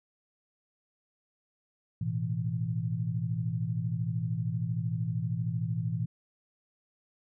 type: chord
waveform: sine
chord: A suspended second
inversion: none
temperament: equal with one note detuned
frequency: 110.51 / 123.47 / 164.81 Hz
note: A2 / B2 / E3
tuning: +8 / 0 / 0 cents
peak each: -33 dBFS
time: 2.01-6.06 s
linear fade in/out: 5 ms
effects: none